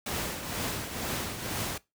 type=noise with tremolo; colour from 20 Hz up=pink; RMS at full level=-31 dBFS; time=0.06-1.78 s; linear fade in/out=5 ms; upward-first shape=triangle; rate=2.1 Hz; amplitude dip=60%; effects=noise-tail reverb RT60 0.2 s tail -20 dB re dry + high-pass 60 Hz 12 dB/octave